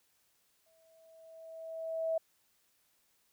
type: tone with exponential growth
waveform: sine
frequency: 650 Hz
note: E5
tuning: 24 cents flat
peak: -28 dBFS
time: 0.66-2.18 s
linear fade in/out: 5 ms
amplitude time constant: 330 ms
effects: white hiss -73 dBFS RMS until 3.32 s